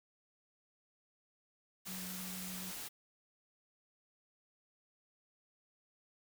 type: tone in noise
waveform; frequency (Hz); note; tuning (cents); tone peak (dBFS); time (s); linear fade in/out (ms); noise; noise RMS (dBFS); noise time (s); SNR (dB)
sine; 185; F#3; 0; -46; 1.87-2.72; 20; white; -45; 1.85-2.89; -4
effects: none